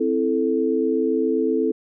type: chord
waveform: sine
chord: A minor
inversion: first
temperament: equal with one note detuned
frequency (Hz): 261.6 / 329.6 / 438.2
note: C4 / E4 / A4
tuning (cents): 0 / 0 / -7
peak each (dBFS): -23 / -23 / -21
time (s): 0-1.72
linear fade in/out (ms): 10
effects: none